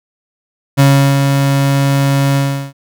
35% pulse tone with ADSR envelope, 138.59 Hz, C#3, in tune, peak -3 dBFS, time 0.77-2.73 s, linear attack 27 ms, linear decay 370 ms, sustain -5 dB, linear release 370 ms, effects none

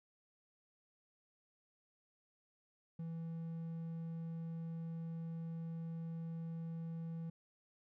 triangle tone, 164.81 Hz, E3, in tune, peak -39 dBFS, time 2.99-7.3 s, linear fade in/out 5 ms, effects none

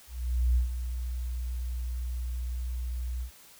sine tone with ADSR envelope, 61.1 Hz, B1, 18 cents flat, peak -20 dBFS, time 0.07-3.31 s, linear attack 490 ms, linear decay 120 ms, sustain -10 dB, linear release 90 ms, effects white hiss -54 dBFS RMS until 3.59 s

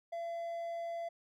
triangle tone, 677 Hz, E5, 46 cents sharp, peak -35 dBFS, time 0.12-1.09 s, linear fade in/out 10 ms, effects none

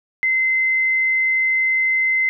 sine tone, 2063 Hz, C7, 25 cents flat, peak -15 dBFS, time 0.23-2.29 s, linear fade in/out 0 ms, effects none

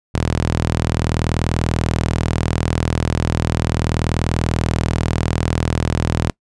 sawtooth tone with high-pass filter, 40.36 Hz, E1, 36 cents flat, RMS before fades -19 dBFS, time 0.14-6.3 s, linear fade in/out 0 ms, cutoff 90 Hz, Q 1.2, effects noise-tail reverb RT60 0.1 s tail -26 dB re dry + resampled to 22050 Hz

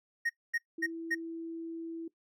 triangle tone bursts, 1864.7 Hz, A#6, in tune, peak -27 dBFS, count 4, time 0.25-1.15 s, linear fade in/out 10 ms, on 45 ms, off 240 ms
sine tone, 330 Hz, E4, 2 cents sharp, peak -37 dBFS, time 0.78-2.08 s, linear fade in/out 5 ms
effects noise-tail reverb RT60 0.1 s tail -18 dB re dry

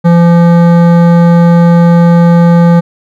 triangle tone with hard clipping, 170.9 Hz, F3, 37 cents flat, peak -4 dBFS, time 0.04-2.81 s, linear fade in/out 20 ms, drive 18 dB, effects none

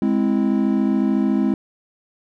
triangle chord, Ab augmented, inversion none, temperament equal, 207.7 / 261.6 / 329.6 Hz, Ab3 / C4 / E4, 0 / 0 / 0 cents, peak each -17 / -18 / -21 dBFS, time 0.02-1.54 s, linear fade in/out 2 ms, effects none

